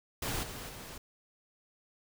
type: noise with level steps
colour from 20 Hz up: pink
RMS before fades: -35 / -43 / -46 dBFS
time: 0.22-0.98 s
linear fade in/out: 5 ms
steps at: 0.43 / 0.69 s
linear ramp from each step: 5 ms
effects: none